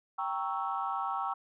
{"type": "chord", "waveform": "sine", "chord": "G diminished seventh", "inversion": "none", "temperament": "equal", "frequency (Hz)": [784, 932.3, 1108.7, 1318.5], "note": ["G5", "Bb5", "Db6", "Fb6"], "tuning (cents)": [0, 0, 0, 0], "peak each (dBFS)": [-35, -37, -36, -36], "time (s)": [0.18, 1.34], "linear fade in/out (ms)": 10, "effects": ["tanh soft clip ceiling -21 dBFS"]}